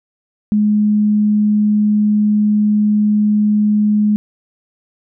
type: tone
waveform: sine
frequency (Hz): 210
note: G#3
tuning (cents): +19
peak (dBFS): -10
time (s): 0.52-4.16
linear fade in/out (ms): 0
effects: none